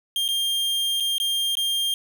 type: tone with dropouts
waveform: 45% pulse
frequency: 3200 Hz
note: G7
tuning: 35 cents sharp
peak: -21 dBFS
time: 0.16-1.94 s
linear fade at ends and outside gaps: 1 ms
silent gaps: 0.28-0.287 / 1.001-1.005 / 1.182-1.2 / 1.553-1.57 s
effects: none

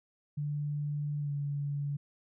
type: tone with pitch glide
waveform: sine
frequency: 146.83 to 143.31 Hz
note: D3 to D3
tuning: 0 to -42 cents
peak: -31 dBFS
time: 0.37-1.97 s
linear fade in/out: 10 ms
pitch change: -42 cents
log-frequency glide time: 1.2-1.31 s
effects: none

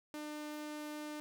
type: tone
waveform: sawtooth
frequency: 300.4 Hz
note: D4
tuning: 39 cents sharp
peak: -38 dBFS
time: 0.14-1.2 s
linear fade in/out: 0 ms
effects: none

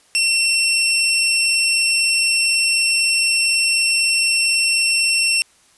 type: tone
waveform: 20% pulse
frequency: 2711 Hz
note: E7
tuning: 48 cents sharp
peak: -10 dBFS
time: 0.15-5.42 s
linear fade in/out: 0 ms
effects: white hiss -54 dBFS RMS until 5.77 s + resampled to 24000 Hz

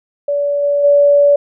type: tone with level steps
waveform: sine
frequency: 574 Hz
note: D5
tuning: 40 cents flat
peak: -13 / -11 / -6 dBFS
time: 0.28-1.36 s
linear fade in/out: 5 ms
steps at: 0.62 / 0.83 s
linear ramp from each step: 20 ms
effects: none

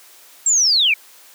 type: linear sweep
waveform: sine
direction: down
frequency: 7620 to 2248 Hz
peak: -12 dBFS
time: 0.46-0.94 s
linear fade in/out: 5 ms
effects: white hiss -46 dBFS RMS until 1.34 s + high-pass 400 Hz 12 dB/octave

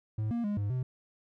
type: tone with pitch steps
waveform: triangle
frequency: 108.1 / 235.3 / 206.2 / 102 / 127.6 Hz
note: A2 / A#3 / G#3 / G#2 / C3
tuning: -30 / +16 / -12 / -31 / -43 cents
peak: -27 dBFS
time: 0.18-0.83 s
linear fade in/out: 5 ms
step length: 130 ms
effects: none

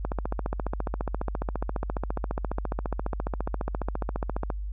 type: click train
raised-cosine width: 1 ms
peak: -15 dBFS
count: 66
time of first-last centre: 0.05-4.502 s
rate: 14.6 Hz
effects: added 50 Hz sine -30 dBFS peak until 4.72 s

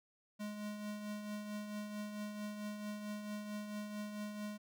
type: tone with tremolo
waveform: square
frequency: 209.1 Hz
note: G#3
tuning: 12 cents sharp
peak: -40 dBFS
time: 0.39-4.58 s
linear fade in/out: 20 ms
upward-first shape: triangle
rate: 4.5 Hz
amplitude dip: 50%
effects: none

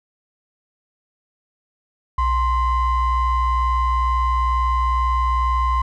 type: ring-modulated tone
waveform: triangle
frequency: 493.9 Hz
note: B4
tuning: in tune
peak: -11 dBFS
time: 2.18-5.82 s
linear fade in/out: 5 ms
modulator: 555 Hz
effects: none

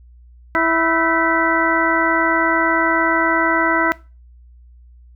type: harmonic tone with a mistuned harmonic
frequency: 328.8 Hz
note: E4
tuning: 4 cents flat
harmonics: 1 / 2 / 3 / 4 / 5 / 6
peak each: -21 / -21 / -21 / -21 / -21 / -21 dBFS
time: 0.55-3.92 s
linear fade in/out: 0 ms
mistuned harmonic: 5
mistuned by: -120 cents
effects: noise-tail reverb RT60 0.3 s tail -20 dB re dry + added 60 Hz sine -42 dBFS peak until 5.15 s

